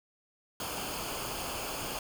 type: noise with comb filter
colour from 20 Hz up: pink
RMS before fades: -37 dBFS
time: 0.6-1.99 s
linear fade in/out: 2 ms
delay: 0.52 ms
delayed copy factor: -0.6
effects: none